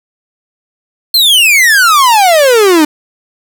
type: exponential sweep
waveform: 45% pulse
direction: down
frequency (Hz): 4300 to 293.7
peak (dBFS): -4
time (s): 1.14-2.85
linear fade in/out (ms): 5
effects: none